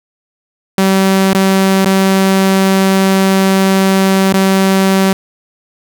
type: tone with dropouts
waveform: sawtooth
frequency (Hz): 192.1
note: G3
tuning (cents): -35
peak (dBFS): -4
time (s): 0.78-5.13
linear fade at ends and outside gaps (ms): 2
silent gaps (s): 1.333-1.348 / 1.847-1.858 / 4.327-4.338
effects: none